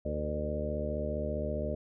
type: harmonic tone with a mistuned harmonic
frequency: 75.1 Hz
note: D2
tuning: 39 cents sharp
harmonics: 1 / 2 / 3 / 4 / 5 / 6 / 7 / 8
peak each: -36 / -41 / -39 / -44 / -43 / -41 / -42 / -36 dBFS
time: 0.05-1.75 s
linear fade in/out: 5 ms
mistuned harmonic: 7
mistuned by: -36 cents
effects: none

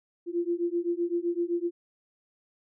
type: beating tone pair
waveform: sine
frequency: 341.3 / 349.1 Hz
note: F4 / F4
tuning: -40 / -1 cents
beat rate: 7.8 Hz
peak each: -29 dBFS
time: 0.26-1.71 s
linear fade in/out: 50 ms
effects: none

